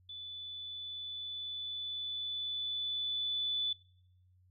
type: tone with level ramp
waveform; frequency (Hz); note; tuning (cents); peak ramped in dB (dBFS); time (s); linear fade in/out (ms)
sine; 3482; A7; -19; -43 to -31; 0.09-3.73; 5
effects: noise-tail reverb RT60 0.7 s tail -21 dB re dry + added 91 Hz sine -63 dBFS peak until 4.5 s